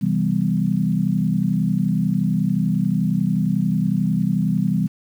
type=chord; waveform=sine; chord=C major seventh; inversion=none; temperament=equal; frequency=130.81 / 164.81 / 196 / 246.9 Hz; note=C3 / E3 / G3 / B3; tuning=0 / 0 / 0 / 0 cents; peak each=-26 / -21 / -20 / -26 dBFS; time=0.01-4.88 s; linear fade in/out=20 ms; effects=8-bit